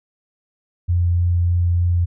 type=tone with vibrato; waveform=sine; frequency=87.31 Hz; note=F2; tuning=in tune; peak=-14 dBFS; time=0.88-2.06 s; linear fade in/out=20 ms; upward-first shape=triangle; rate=3.3 Hz; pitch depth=10 cents each way; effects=none